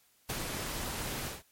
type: noise with ADSR envelope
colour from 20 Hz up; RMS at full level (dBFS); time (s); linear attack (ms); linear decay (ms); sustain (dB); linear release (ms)
pink; -33; 0.29-1.43; 9; 24; -4; 170
effects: white hiss -67 dBFS RMS until 1.51 s + MP3 64 kbps